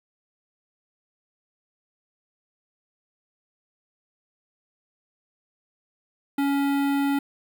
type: tone with notch filter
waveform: square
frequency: 280 Hz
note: C#4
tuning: 18 cents sharp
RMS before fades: -23 dBFS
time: 6.38-7.19 s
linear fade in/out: 5 ms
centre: 6000 Hz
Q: 0.57
effects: 9-bit